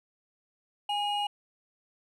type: tone pair together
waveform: triangle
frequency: 821.2 / 2881 Hz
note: G#5 / F#7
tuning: -20 / -47 cents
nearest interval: octave + minor seventh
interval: 2173 cents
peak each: -27 / -31 dBFS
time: 0.89-1.27 s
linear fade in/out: 5 ms
effects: none